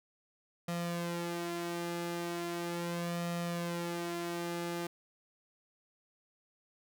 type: tone with flanger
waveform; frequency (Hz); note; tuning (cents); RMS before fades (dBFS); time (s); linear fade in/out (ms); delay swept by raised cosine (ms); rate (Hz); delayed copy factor
sawtooth; 171.9; F3; -27; -37; 0.68-4.87; 5; 1.6 to 3.4; 0.38; +0.65
effects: none